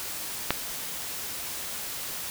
click, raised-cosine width 0.3 ms, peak -5 dBFS, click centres 0.506 s, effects white hiss -35 dBFS RMS until 2.3 s

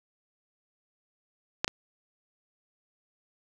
clicks, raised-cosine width 0.2 ms, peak -7 / -12 dBFS, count 2, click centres 1.645 / 1.679 s, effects none

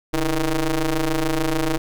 sawtooth ring-modulated tone, 155.56 Hz, D#3, in tune, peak -12 dBFS, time 0.13-1.78 s, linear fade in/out 10 ms, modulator 169 Hz, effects none

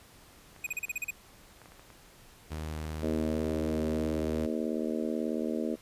clicks, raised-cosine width 0.5 ms, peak -36 dBFS, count 12, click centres 0.563 / 0.69 / 0.736 / 0.884 / 1.617 / 1.658 / 1.72 / 1.795 / 1.903 / 2.529 / 2.784 / 2.849 s
square tone bursts, 2489 Hz, D#7, in tune, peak -31 dBFS, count 8, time 0.64-1.107 s, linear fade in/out 5 ms, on 26 ms, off 37 ms
sawtooth tone, 77.78 Hz, D#2, in tune, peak -31 dBFS, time 2.5-4.47 s, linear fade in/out 20 ms
harmonic tone, 78.3 Hz, D#2, 11 cents sharp, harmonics 3 / 4 / 5 / 6 / 7 / 8, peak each -33 / -35 / -37 / -39 / -40 / -41 dBFS, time 3.02-5.76 s, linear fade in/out 20 ms
effects pink hiss -56 dBFS RMS until 5.81 s + resampled to 32000 Hz

